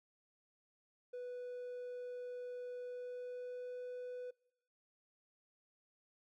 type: tone with pitch glide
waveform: triangle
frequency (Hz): 493.9 to 496.8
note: B4 to B4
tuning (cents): 0 to +10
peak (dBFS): -40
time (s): 1.13-4.31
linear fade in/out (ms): 10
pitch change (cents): +10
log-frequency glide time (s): 2.8-3.76
effects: noise-tail reverb RT60 0.9 s tail -26 dB re dry + tanh soft clip ceiling -36 dBFS

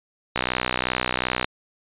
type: click train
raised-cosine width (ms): 0.3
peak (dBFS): -5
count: 69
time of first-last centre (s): 0.36-1.445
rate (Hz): 62.7
effects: resampled to 8000 Hz

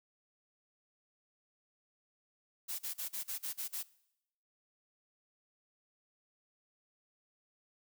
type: noise bursts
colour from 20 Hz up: blue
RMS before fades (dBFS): -39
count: 8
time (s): 2.68-3.833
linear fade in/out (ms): 20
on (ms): 110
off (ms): 39
effects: noise-tail reverb RT60 0.8 s tail -21 dB re dry

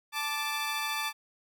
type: tone pair together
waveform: 15% pulse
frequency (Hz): 877.6 / 1174.7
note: A5 / D6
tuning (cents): -5 / 0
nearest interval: perfect fourth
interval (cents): 505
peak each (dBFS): -27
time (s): 0.12-1.13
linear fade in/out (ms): 50
effects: none

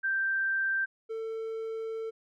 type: tone pair in turn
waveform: sine / triangle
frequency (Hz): 1569 / 446.9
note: G6 / A4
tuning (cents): +1 / +27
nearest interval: octave + minor seventh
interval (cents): 2174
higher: first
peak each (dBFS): -26 / -31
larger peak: first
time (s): 0.03-0.86 / 1.09-2.11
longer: second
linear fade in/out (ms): 20
effects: none

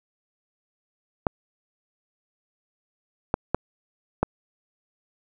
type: clicks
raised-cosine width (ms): 1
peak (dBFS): -6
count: 4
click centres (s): 1.268 / 3.341 / 3.546 / 4.23
effects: none

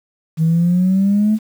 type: exponential sweep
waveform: sine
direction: up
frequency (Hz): 158 to 220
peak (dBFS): -10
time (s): 0.37-1.39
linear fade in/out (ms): 50
effects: tanh soft clip ceiling -7 dBFS + 7-bit

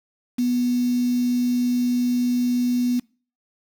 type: tone with quantisation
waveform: sine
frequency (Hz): 245.6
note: B3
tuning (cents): -9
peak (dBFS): -18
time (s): 0.38-3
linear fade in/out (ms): 10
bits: 6
effects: noise-tail reverb RT60 0.4 s tail -25 dB re dry

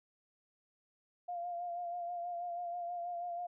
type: tone with vibrato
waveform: sine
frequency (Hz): 698.5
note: F5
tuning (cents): 0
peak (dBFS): -37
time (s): 1.28-3.47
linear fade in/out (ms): 10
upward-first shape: sine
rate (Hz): 6.2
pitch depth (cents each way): 32
effects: none

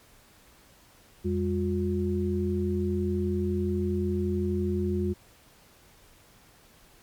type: tone cluster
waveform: sine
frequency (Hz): 87.3 / 199.2 / 357.8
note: F2 / G3 / F4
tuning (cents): 0 / +28 / +42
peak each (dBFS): -29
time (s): 1.24-5.14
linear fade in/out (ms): 20
effects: pink hiss -57 dBFS RMS until 7.02 s + MP3 96 kbps

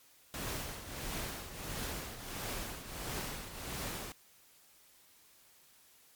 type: noise with tremolo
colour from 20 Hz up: pink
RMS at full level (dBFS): -38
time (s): 0.34-4.12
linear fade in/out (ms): 0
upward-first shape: triangle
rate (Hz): 1.5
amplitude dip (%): 70
effects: white hiss -63 dBFS RMS until 6.15 s + MP3 96 kbps

